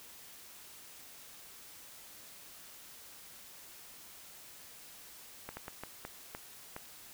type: slowing click train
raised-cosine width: 0.5 ms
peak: -26 dBFS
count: 7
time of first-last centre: 5.49-6.764 s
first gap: 80 ms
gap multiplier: 1.39
effects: white hiss -53 dBFS RMS until 7.13 s